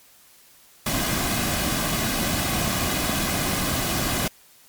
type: noise with comb filter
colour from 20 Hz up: pink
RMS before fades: -24 dBFS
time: 0.86-4.28 s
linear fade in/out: 5 ms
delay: 2.2 ms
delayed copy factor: -0.5
effects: white hiss -53 dBFS RMS until 4.68 s + MP3 96 kbps

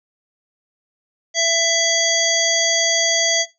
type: harmonic tone with a mistuned harmonic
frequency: 666 Hz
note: E5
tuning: 18 cents sharp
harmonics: 1 / 3 / 5 / 7 / 9 / 10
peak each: -22 / -22 / -22 / -22 / -22 / -22 dBFS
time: 1.34-3.46 s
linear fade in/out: 50 ms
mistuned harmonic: 10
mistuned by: -25 cents
effects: noise-tail reverb RT60 0.2 s tail -17 dB re dry

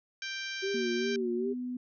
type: harmonic tone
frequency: 785 Hz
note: G5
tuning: 2 cents sharp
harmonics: 2 / 3 / 4 / 5 / 6 / 7 / 8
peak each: -39 / -41 / -43 / -45 / -47 / -45 / -49 dBFS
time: 0.22-1.16 s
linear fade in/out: 2 ms
type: tone with vibrato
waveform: sine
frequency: 377 Hz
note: F#4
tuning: 32 cents sharp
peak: -30 dBFS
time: 0.62-1.54 s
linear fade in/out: 20 ms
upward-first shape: sine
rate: 2.5 Hz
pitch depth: 96 cents each way
type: tone with pitch glide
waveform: sine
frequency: 235.6 to 249 Hz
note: A#3 to B3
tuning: +19 to +14 cents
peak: -33 dBFS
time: 0.74-1.77 s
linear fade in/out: 5 ms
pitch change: +95 cents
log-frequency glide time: 1.44-1.49 s
effects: none

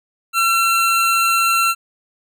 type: tone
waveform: 25% pulse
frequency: 1354 Hz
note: E6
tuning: 46 cents sharp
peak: -10 dBFS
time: 0.33-1.75 s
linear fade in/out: 50 ms
effects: none

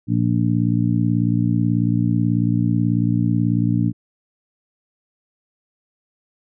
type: harmonic tone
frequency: 58.27 Hz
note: A#1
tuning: in tune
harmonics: 2 / 3 / 4 / 5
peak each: -19 / -21 / -22 / -23 dBFS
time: 0.07-3.93 s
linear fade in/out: 50 ms
effects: none

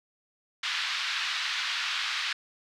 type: band-pass noise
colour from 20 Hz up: white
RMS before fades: -31 dBFS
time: 0.63-2.33 s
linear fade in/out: 5 ms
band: 1200 to 4200 Hz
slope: 24 dB/octave
effects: none

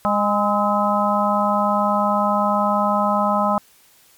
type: harmonic tone with a mistuned harmonic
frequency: 205.5 Hz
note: G#3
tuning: 18 cents flat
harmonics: 1 / 3 / 4 / 5 / 6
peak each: -22 / -22 / -22 / -22 / -22 dBFS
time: 0.05-3.58 s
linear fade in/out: 0 ms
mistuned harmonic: 6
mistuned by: +66 cents
effects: white hiss -53 dBFS RMS until 4.17 s + MP3 96 kbps

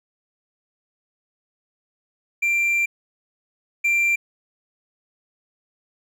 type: tone pair in turn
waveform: triangle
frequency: 2365 / 2365 Hz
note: D7 / D7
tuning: +12 / +12 cents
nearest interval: unison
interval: 0 cents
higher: neither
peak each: -16 / -15 dBFS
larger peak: second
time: 2.42-2.86 / 3.84-4.16 s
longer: first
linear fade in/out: 10 ms
effects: none

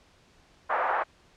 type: band-pass noise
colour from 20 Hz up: pink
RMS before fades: -27 dBFS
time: 0.69-1.04 s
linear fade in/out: 20 ms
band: 640 to 1500 Hz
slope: 24 dB/octave
effects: pink hiss -60 dBFS RMS until 1.36 s + low-pass 6000 Hz 12 dB/octave

